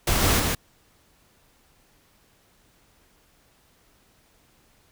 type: noise with echo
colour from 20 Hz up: pink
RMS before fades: -22 dBFS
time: 0.07-0.4 s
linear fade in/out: 5 ms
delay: 150 ms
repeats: 1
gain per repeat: -2 dB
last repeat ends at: 0.55 s
effects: pink hiss -61 dBFS RMS until 4.91 s